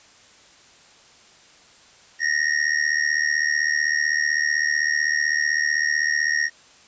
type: tone with amplitude modulation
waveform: square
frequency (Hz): 1864.7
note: A#6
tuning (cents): 0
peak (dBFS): -16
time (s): 2.19-6.5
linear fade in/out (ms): 50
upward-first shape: sine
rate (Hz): 75.8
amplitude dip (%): 85
effects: white hiss -51 dBFS RMS until 6.87 s + resampled to 16000 Hz